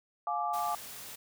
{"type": "chord", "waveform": "sine", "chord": "D diminished", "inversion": "first", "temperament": "just", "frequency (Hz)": [704.8, 845.8, 1174.7], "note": ["F5", "Ab5", "D6"], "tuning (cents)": [16, 31, 0], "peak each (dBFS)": -34, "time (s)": [0.27, 0.75], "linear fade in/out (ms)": 2}
{"type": "noise", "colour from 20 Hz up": "white", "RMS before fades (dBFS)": -45, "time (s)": [0.53, 1.16], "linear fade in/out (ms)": 10}
{"effects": []}